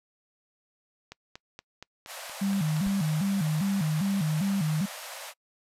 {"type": "click train", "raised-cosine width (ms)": 0.2, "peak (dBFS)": -24, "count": 9, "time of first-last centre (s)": [1.12, 3.002], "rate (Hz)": 4.25}
{"type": "band-pass noise", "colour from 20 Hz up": "pink", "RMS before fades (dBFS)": -41, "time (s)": [2.06, 5.34], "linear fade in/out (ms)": 50, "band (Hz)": [520, 14000], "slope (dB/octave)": 96}
{"type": "tone with vibrato", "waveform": "sine", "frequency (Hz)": 174.61, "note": "F3", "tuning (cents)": 0, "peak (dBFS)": -24, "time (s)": [2.41, 4.86], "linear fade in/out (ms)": 10, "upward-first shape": "square", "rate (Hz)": 2.5, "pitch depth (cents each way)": 210}
{"type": "noise with exponential decay", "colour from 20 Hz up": "brown", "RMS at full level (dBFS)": -33, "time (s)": [2.86, 2.94], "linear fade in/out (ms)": 5, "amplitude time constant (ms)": 16}
{"effects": ["noise-tail reverb RT60 0.1 s tail -25 dB re dry"]}